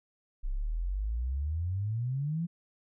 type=exponential sweep; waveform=sine; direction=up; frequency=31.05 to 174.61 Hz; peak=-29 dBFS; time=0.43-2.47 s; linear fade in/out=20 ms; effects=none